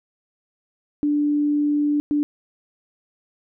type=tone bursts at uneven times; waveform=sine; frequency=293.7 Hz; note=D4; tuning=in tune; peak=-17 dBFS; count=2; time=1.03-2 / 2.11-2.23 s; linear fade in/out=0 ms; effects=none